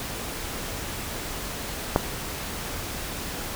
click, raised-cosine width 1 ms, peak -3 dBFS, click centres 1.961 s, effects pink hiss -33 dBFS RMS until 3.55 s

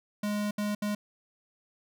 square tone bursts at uneven times, 207.7 Hz, G#3, in tune, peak -29 dBFS, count 3, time 0.23-0.51 / 0.58-0.75 / 0.82-0.95 s, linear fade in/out 5 ms, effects none

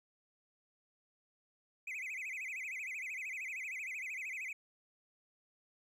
triangle tone with vibrato, 2281 Hz, C#7, 49 cents sharp, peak -38 dBFS, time 1.87-4.53 s, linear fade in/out 5 ms, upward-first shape sine, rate 13 Hz, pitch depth 220 cents each way, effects none

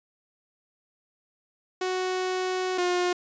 sawtooth tone pair in turn, 370 / 357.3 Hz, F#4 / F4, 0 / +40 cents, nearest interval minor second, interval 60 cents, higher first, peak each -22 / -19 dBFS, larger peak second, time 1.81-2.78 / 2.78-3.13 s, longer first, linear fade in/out 5 ms, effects resampled to 16000 Hz

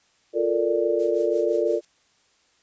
sine chord, Bb major seventh, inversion second, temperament equal, 349.2 / 440 / 466.2 / 587.3 Hz, F4 / A4 / Bb4 / D5, 0 / 0 / 0 / 0 cents, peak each -25 dBFS, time 0.33-1.81 s, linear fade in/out 50 ms
blue noise with tremolo, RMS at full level -44 dBFS, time 0.99-1.85 s, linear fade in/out 2 ms, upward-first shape triangle, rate 5.8 Hz, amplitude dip 90%
effects white hiss -63 dBFS RMS until 2.62 s + resampled to 16000 Hz

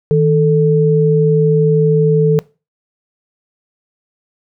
sine tone pair together, 157.55 / 440 Hz, D#3 / A4, +22 / 0 cents, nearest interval octave + tritone, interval 1778 cents, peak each -11 dBFS, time 0.11-2.39 s, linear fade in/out 0 ms, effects noise-tail reverb RT60 0.3 s tail -22 dB re dry

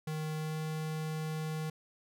square tone with pitch glide, 155.56 to 156.55 Hz, D#3 to D#3, 0 to +11 cents, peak -35 dBFS, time 0.07-1.7 s, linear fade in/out 5 ms, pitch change +11 cents, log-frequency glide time 0.36-0.58 s, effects none

